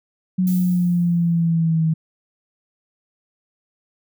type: exponential sweep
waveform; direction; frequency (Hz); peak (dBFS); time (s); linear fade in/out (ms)
sine; down; 185 to 159; -15; 0.38-1.94; 10
type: noise with exponential decay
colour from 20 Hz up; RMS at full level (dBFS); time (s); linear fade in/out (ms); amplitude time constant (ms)
violet; -32; 0.47-1.53; 2; 230
effects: none